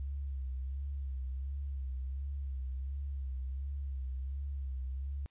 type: tone with vibrato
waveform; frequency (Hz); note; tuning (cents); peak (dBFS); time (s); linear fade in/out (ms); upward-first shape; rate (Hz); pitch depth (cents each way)
sine; 67.2; C2; +47; -35; 0-5.26; 0; sine; 1.4; 70
effects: white hiss -74 dBFS RMS until 5.3 s + resampled to 8000 Hz